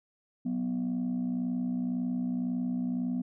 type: tone pair together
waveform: sine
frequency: 185 / 246.9 Hz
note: F#3 / B3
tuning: 0 / 0 cents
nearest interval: perfect fourth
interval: 500 cents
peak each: -32 / -28 dBFS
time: 0.45-3.22 s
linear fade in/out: 10 ms
effects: tanh soft clip ceiling -25 dBFS